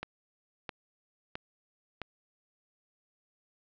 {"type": "click train", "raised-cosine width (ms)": 0.3, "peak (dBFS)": -20, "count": 4, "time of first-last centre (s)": [0.03, 2.017], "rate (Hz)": 1.51, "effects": ["low-pass 4000 Hz 12 dB/octave"]}